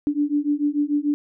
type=beating tone pair; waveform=sine; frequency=288.9 / 295.7 Hz; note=D4 / D4; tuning=-28 / +12 cents; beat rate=6.8 Hz; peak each=-22 dBFS; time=0.07-1.14 s; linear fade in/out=0 ms; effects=none